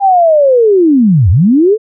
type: linear two-way sweep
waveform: sine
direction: down then up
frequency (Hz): 808 to 77.78 to 454.5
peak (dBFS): -4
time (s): 0-1.78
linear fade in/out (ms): 50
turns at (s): 1.3
effects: none